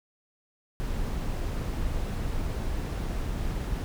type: noise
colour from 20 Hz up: brown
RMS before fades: -30 dBFS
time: 0.8-3.84 s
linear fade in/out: 0 ms
effects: none